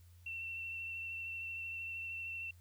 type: tone with vibrato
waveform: sine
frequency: 2700 Hz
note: E7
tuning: 41 cents sharp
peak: -40 dBFS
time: 0.26-2.51 s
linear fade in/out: 5 ms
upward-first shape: sine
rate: 13 Hz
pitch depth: 17 cents each way
effects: added 87 Hz sine -57 dBFS peak until 2.6 s + white hiss -71 dBFS RMS until 2.6 s